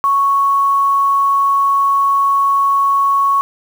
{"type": "tone with quantisation", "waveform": "sine", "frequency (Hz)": 1108.7, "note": "C#6", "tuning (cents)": 0, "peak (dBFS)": -10, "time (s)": [0.04, 3.41], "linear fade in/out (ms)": 0, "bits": 6, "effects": []}